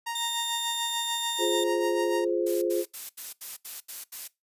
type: tone with tremolo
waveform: sawtooth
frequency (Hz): 932.3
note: A#5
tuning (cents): 0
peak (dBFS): -26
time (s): 0.06-2.25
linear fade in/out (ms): 10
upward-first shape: sine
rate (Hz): 6.8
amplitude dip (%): 55
type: tone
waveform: sawtooth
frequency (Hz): 3637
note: A#7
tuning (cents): -43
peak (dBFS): -26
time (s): 0.15-1.64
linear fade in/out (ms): 5
type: chord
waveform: sine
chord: F minor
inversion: none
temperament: just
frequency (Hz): 349.2 / 419.1 / 523.8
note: F4 / Ab4 / C5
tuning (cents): 0 / +16 / +2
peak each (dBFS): -26 / -29 / -30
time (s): 1.38-2.85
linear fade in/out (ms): 50
type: noise bursts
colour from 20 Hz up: blue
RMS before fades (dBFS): -37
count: 8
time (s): 2.46-4.279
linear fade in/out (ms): 10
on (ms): 160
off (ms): 77
effects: noise-tail reverb RT60 0.2 s tail -21 dB re dry + resampled to 32000 Hz